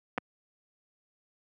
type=clicks; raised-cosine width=0.5 ms; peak=-16 / -15 dBFS; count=2; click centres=0.178 / 0.182 s; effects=high-pass 150 Hz 12 dB/octave